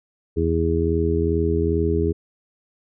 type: harmonic tone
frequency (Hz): 82.41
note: E2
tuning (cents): 0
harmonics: 1 / 2 / 3 / 4 / 5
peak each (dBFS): -22 / -27 / -28 / -25 / -22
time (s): 0.36-2.13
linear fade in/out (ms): 20
effects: none